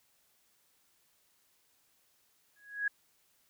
sine tone with exponential growth, 1661.2 Hz, G#6, in tune, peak -26 dBFS, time 2.56-2.88 s, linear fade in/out 5 ms, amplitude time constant 69 ms, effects white hiss -71 dBFS RMS until 3.49 s

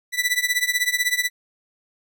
sawtooth tone with tremolo, 1975.5 Hz, B6, in tune, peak -12 dBFS, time 0.12-1.3 s, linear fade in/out 50 ms, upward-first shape triangle, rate 16 Hz, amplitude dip 95%, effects none

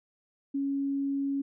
sine tone, 277.2 Hz, C#4, in tune, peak -27 dBFS, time 0.54-1.42 s, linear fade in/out 10 ms, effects none

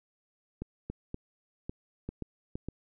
clicks, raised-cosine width 3 ms, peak -23 dBFS, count 8, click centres 0.62 / 0.9 / 1.144 / 1.695 / 2.09 / 2.223 / 2.555 / 2.686 s, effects none

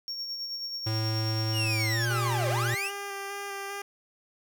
triangle tone with tremolo, 5520 Hz, F8, 21 cents flat, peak -30 dBFS, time 0.08-2.05 s, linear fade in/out 0 ms, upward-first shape sine, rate 9.3 Hz, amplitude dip 40%
square tone with pitch glide, 110 to 118.58 Hz, A2 to A#2, 0 to +30 cents, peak -28 dBFS, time 0.86-2.75 s, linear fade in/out 10 ms, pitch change +130 cents, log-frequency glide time 1.89-2.08 s
40% pulse linear two-way sweep, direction down then up, 2981 to 505 to 2981 Hz, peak -29 dBFS, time 1.52-2.92 s, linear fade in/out 50 ms, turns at 2.49 s
10% pulse tone with vibrato, 398.7 Hz, G4, 29 cents sharp, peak -26 dBFS, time 2.1-3.82 s, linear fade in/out 5 ms, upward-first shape square, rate 2.5 Hz, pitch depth 12 cents each way
effects none

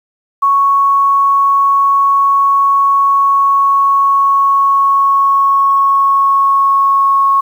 sine tone with pitch glide, 1108.7 to 1099.1 Hz, C#6 to C#6, 0 to -15 cents, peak -7 dBFS, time 0.42-7.41 s, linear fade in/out 10 ms, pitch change -15 cents, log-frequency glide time 2.94-7.29 s, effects 7-bit

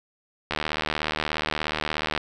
click train, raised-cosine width 0.3 ms, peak -9 dBFS, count 129, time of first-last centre 0.51-2.177 s, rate 76.8 Hz, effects none

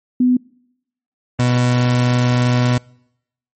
sine / 30% pulse tone pair in turn, 250 / 123.35 Hz, B3 / B2, +21 / -2 cents, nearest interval octave, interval 1223 cents, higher first, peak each -10 dBFS, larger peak neither, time 0.2-0.37 / 1.39-2.78 s, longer second, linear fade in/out 5 ms, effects noise-tail reverb RT60 0.8 s tail -26 dB re dry + MP3 32 kbps

